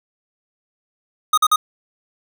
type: tone bursts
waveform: square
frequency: 1244.5 Hz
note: D#6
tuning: in tune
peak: -12 dBFS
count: 3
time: 1.33-1.56 s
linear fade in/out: 5 ms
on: 46 ms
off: 46 ms
effects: none